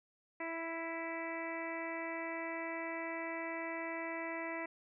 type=harmonic tone with a mistuned harmonic; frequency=329.6 Hz; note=E4; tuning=in tune; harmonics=1 / 2 / 3 / 4 / 5 / 6 / 7 / 8; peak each=-44 / -44 / -46 / -52 / -53 / -44 / -48 / -55 dBFS; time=0.4-4.66 s; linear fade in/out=5 ms; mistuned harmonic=4; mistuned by=+15 cents; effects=none